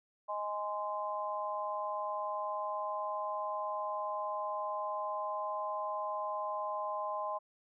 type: chord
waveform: sine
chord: Ab major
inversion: second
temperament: just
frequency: 623 / 830.6 / 1038.3 Hz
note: Eb5 / Ab5 / C6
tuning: +2 / 0 / -14 cents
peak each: -39 / -40 / -37 dBFS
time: 0.28-7.39 s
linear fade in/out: 20 ms
effects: none